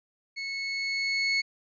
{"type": "tone with level ramp", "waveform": "30% pulse", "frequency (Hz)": 2198, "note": "C#7", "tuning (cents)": -15, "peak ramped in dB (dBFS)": [-30, -20], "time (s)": [0.36, 1.42], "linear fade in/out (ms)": 20, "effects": ["resampled to 16000 Hz"]}